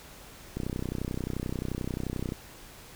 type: click train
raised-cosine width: 3 ms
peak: -19 dBFS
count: 56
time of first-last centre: 0.57-2.322 s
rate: 31.4 Hz
effects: pink hiss -49 dBFS RMS until 2.95 s